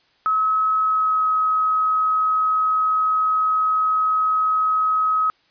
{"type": "tone with pitch glide", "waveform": "sine", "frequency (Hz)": [1284, 1272.9], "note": ["E6", "D#6"], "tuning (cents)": [-46, 39], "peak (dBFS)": -16, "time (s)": [0.26, 5.3], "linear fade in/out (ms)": 0, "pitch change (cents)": -15, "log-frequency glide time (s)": [0.8, 1.27], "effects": ["white hiss -60 dBFS RMS until 5.5 s", "resampled to 11025 Hz"]}